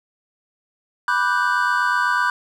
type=chord; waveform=triangle; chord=G major seventh; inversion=first; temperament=equal with one note detuned; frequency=984.9 / 1174.7 / 1480 / 1568 Hz; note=B5 / D6 / F#6 / G6; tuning=-5 / 0 / 0 / 0 cents; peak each=-20 / -22 / -20 / -21 dBFS; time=1.08-2.3 s; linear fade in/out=2 ms; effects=none